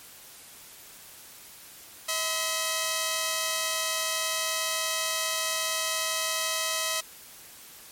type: tone pair together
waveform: 5% pulse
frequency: 640.7 / 1017 Hz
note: E5 / C6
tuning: -49 / -50 cents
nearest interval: minor sixth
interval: 799 cents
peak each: -17 / -19 dBFS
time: 2.08-7.01 s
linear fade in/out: 10 ms
effects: white hiss -48 dBFS RMS until 7.91 s + MP3 64 kbps